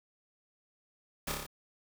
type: noise with echo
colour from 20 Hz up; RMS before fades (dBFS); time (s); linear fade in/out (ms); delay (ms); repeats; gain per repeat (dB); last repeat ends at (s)
pink; -36; 1.27-1.32; 5; 29; 5; -2; 1.465
effects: none